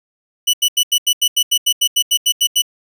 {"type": "tone bursts", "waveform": "sawtooth", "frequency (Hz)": 2960, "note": "F#7", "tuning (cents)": 0, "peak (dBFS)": -8, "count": 15, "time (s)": [0.47, 2.621], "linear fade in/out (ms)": 10, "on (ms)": 65, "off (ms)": 84, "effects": []}